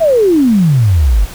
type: exponential sweep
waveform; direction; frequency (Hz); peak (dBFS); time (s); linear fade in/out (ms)
sine; down; 686 to 44.92; -6; 0-1.26; 20
effects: pink hiss -31 dBFS RMS until 1.34 s